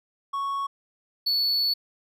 triangle tone pair in turn, 1108.7 / 4435 Hz, C#6 / C#8, 0 / 0 cents, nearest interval 2 octaves, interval 2400 cents, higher second, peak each -24 / -20 dBFS, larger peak second, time 0.33-0.67 / 1.26-1.74 s, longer second, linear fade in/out 10 ms, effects none

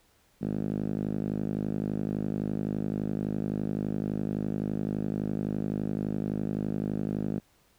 5% pulse tone with band-pass filter, 51.8 Hz, G#1, 4 cents flat, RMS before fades -31 dBFS, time 0.41-7.4 s, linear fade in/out 10 ms, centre 200 Hz, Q 2, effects pink hiss -65 dBFS RMS until 7.78 s

